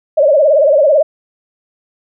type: tone with vibrato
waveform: sine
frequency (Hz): 587.3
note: D5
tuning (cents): 0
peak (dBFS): -6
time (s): 0.17-1.03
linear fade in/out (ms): 10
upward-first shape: sine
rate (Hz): 18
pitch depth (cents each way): 140
effects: none